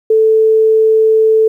sine tone, 440 Hz, A4, in tune, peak -6 dBFS, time 0.1-1.48 s, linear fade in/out 5 ms, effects 8-bit

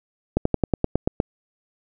slowing click train, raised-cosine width 2 ms, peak -5 dBFS, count 9, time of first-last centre 0.37-1.201 s, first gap 84 ms, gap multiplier 1.06, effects none

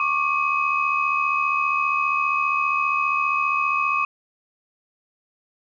sine tone cluster, 1104 / 1179 / 2539 Hz, C#6 / D6 / D#7, -7 / +6 / +34 cents, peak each -23 dBFS, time 0-4.05 s, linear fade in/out 2 ms, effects tanh soft clip ceiling -9 dBFS

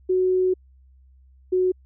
sine tone pair in turn, 370 / 368.4 Hz, F#4 / F#4, 0 / -7 cents, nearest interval unison, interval 7 cents, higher first, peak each -17 dBFS, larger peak neither, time 0.09-0.54 / 1.52-1.72 s, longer first, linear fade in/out 10 ms, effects added 65 Hz sine -50 dBFS peak until 1.85 s

